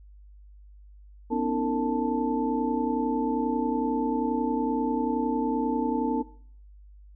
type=tone cluster; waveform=sine; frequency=248.3 / 278.8 / 310.6 / 455.4 / 880 Hz; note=B3 / C#4 / D#4 / A#4 / A5; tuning=+9 / +10 / -3 / -40 / 0 cents; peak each=-28 / -31 / -32 / -30 / -31 dBFS; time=1.3-6.23 s; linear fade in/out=20 ms; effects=noise-tail reverb RT60 0.5 s tail -17 dB re dry + added 50 Hz sine -47 dBFS peak until 7.15 s